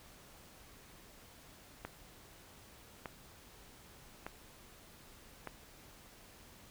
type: click train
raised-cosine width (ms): 0.5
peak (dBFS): -26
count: 4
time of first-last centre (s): 1.85-5.473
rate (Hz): 0.828
effects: pink hiss -58 dBFS RMS until 6.7 s